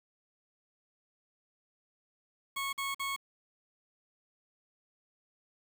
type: tone bursts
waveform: 20% pulse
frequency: 1100 Hz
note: C#6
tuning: 14 cents flat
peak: -28 dBFS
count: 3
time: 2.56-3.164 s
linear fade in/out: 10 ms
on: 170 ms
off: 47 ms
effects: 9-bit